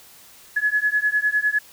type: beating tone pair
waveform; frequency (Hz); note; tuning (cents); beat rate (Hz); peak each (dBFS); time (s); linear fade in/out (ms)
sine; 1693 / 1702.9; G#6 / G#6; +33 / +43; 9.9; -21; 0.56-1.59; 10
effects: white hiss -48 dBFS RMS until 1.72 s

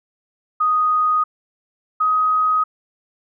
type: tone pair in turn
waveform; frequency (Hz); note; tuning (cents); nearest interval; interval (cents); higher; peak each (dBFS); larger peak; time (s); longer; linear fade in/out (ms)
sine; 1244.5 / 1258.2; D#6 / D#6; 0 / +19; unison; 19; second; -14; neither; 0.6-1.24 / 2-2.64; neither; 10
effects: none

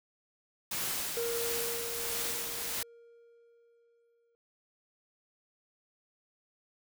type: noise with tremolo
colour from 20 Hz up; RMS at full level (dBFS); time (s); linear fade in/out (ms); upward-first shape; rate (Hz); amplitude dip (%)
white; -34; 0.71-2.83; 5; sine; 1.5; 35
type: tone with exponential decay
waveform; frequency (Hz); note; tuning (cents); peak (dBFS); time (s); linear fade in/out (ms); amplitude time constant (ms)
triangle; 468.1; A#4; +7; -29; 1.17-4.35; 0; 690
effects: none

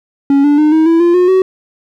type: tone with pitch steps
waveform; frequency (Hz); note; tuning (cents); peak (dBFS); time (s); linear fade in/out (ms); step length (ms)
triangle; 278.7 / 290.9 / 303.6 / 316.8 / 330.7 / 345.1 / 360.2 / 375.9; C#4 / D4 / D#4 / D#4 / E4 / F4 / F#4 / F#4; +9 / -16 / -42 / +31 / +6 / -21 / -46 / +27; -4; 0.3-1.42; 2; 140
effects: none

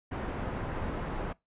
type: low-pass noise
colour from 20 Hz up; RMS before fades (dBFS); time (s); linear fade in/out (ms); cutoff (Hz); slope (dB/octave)
pink; -35; 0.11-1.33; 10; 1400; 12
effects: noise-tail reverb RT60 0.2 s tail -22 dB re dry + resampled to 8000 Hz

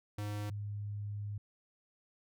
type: tone pair in turn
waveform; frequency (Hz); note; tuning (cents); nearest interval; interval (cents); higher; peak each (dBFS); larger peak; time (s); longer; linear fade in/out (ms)
square / sine; 103.83 / 103.05; G#2 / G#2; 0 / -13; unison; 13; first; -37 / -37; neither; 0.18-0.5 / 0.5-1.38; second; 5
effects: none

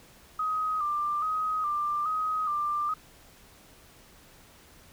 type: tone with vibrato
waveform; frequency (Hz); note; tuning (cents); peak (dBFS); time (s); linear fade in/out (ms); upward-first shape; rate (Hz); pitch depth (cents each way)
sine; 1223; D#6; -30; -26; 0.39-2.94; 5; square; 1.2; 51
effects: pink hiss -55 dBFS RMS until 4.92 s

